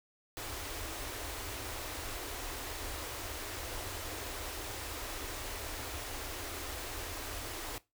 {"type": "band-stop noise", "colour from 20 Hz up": "pink", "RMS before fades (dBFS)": -41, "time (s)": [0.37, 7.78], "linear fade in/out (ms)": 0, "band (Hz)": [110, 270], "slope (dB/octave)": 48, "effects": ["noise-tail reverb RT60 0.2 s tail -18 dB re dry"]}